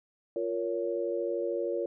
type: chord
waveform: sine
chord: Bb minor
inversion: second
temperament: just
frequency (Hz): 349.6 / 466.2 / 559.4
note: F4 / Bb4 / Db5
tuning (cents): +2 / 0 / +16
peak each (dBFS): -33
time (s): 0.36-1.86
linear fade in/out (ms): 2
effects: none